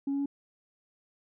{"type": "tone with pitch steps", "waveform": "sine", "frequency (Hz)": [277.2, 279.3, 281.4], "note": ["C#4", "C#4", "C#4"], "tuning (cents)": [0, 13, 26], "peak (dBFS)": -26, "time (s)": [0.07, 0.259], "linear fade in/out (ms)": 5, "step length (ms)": 63, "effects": ["tanh soft clip ceiling -25 dBFS"]}